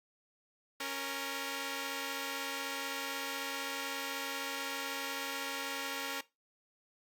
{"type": "tone pair together", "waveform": "5% pulse", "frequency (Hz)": [276.1, 465.5], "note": ["C#4", "A#4"], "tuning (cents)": [-7, -2], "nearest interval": "major sixth", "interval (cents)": 905, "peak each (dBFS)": -28, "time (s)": [0.8, 6.21], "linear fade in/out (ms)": 5, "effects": ["noise-tail reverb RT60 0.2 s tail -17 dB re dry", "Opus 48 kbps"]}